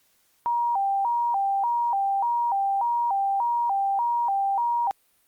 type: tone with vibrato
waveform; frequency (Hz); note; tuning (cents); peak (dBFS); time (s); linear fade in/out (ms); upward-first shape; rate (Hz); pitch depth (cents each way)
sine; 865; A5; -30; -21; 0.46-4.91; 0; square; 1.7; 160
effects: white hiss -65 dBFS RMS until 5.27 s + Opus 48 kbps